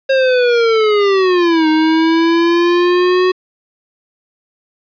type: linear two-way sweep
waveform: square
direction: down then up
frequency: 540 to 311.1 to 370 Hz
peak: -10 dBFS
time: 0.09-3.32 s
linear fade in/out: 10 ms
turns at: 1.68 s
effects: resampled to 11025 Hz + 7-bit